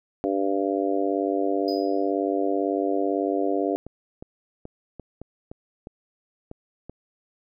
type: harmonic tone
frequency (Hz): 98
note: G2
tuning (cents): 0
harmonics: 3 / 4 / 5 / 6 / 7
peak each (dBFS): -26 / -27 / -29 / -31 / -29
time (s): 0.24-3.76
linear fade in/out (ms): 0
type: tone with exponential decay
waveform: triangle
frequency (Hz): 4978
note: D#8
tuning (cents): 0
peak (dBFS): -30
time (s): 1.68-2.11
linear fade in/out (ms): 2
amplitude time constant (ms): 92
type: clicks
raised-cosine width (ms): 2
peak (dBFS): -24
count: 9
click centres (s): 3.866 / 4.225 / 4.654 / 4.997 / 5.216 / 5.515 / 5.871 / 6.514 / 6.896
effects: none